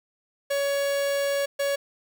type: tone bursts at uneven times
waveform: 45% pulse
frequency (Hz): 561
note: C#5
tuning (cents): +21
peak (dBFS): -23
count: 2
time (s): 0.5-1.46 / 1.59-1.76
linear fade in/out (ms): 10
effects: 9-bit